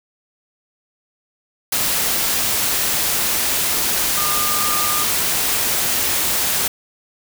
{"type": "tone in noise", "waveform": "sine", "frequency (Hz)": 1209, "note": "D6", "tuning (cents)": 50, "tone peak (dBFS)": -23, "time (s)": [4.17, 5.04], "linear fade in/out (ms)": 5, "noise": "white", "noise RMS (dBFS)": -19, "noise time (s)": [1.72, 6.68], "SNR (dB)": -7, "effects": []}